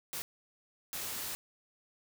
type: noise bursts at uneven times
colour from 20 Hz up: white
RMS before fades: -39 dBFS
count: 2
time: 0.13-0.22 / 0.93-1.35 s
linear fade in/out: 0 ms
effects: none